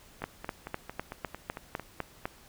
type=two click trains; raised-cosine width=0.5 ms; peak=-17 / -23 dBFS; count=9 / 8; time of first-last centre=0.24-2.255 / 0.22-1.797 s; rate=3.97 / 4.44 Hz; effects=pink hiss -56 dBFS RMS until 2.48 s